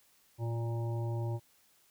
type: harmonic tone with a mistuned harmonic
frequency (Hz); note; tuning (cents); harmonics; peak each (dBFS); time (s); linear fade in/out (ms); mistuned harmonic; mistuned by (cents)
116.54; A#2; 0; 1 / 3 / 5 / 7 / 8; -32 / -42 / -46 / -49 / -50; 0.38-1.4; 50; 1; -21
effects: white hiss -67 dBFS RMS until 1.9 s